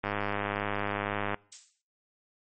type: click train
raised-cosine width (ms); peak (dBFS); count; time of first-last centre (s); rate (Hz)
0.5; -15; 134; 0.04-1.344; 102
type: noise with exponential decay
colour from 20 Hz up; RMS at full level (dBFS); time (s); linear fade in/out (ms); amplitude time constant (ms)
violet; -33; 1.52-1.82; 5; 64
effects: noise-tail reverb RT60 0.5 s tail -24 dB re dry + MP3 32 kbps